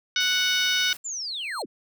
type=harmonic tone; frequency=740 Hz; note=F#5; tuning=in tune; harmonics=2 / 3 / 4 / 5 / 6 / 7 / 8; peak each=-27 / -29 / -27 / -26 / -34 / -32 / -32 dBFS; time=0.16-0.93 s; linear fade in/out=2 ms
type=noise; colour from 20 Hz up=white; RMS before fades=-41 dBFS; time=0.2-0.97 s; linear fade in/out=5 ms
type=linear sweep; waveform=sine; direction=down; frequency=7410 to 145.5 Hz; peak=-29 dBFS; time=1.04-1.66 s; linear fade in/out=20 ms
type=tone with exponential growth; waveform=30% pulse; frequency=4199 Hz; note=C8; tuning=5 cents sharp; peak=-29 dBFS; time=1.11-1.62 s; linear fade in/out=1 ms; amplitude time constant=110 ms
effects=none